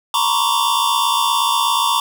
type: tone cluster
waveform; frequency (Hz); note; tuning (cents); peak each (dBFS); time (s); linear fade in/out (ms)
square; 921 / 978 / 1072 / 1140 / 3538; A#5 / B5 / C6 / C#6 / A7; -21 / -17 / +42 / +48 / +9; -22; 0.14-2; 2
effects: none